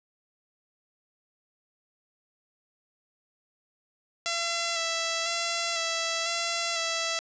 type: tone with vibrato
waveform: 5% pulse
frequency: 670 Hz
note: E5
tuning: 28 cents sharp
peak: -15 dBFS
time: 4.26-7.19 s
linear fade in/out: 0 ms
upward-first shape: square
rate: 1 Hz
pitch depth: 20 cents each way
effects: resampled to 16000 Hz + 9-bit